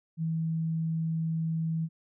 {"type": "tone", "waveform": "sine", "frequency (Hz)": 162.1, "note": "E3", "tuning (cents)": -29, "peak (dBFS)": -27, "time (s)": [0.17, 1.89], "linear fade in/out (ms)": 50, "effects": []}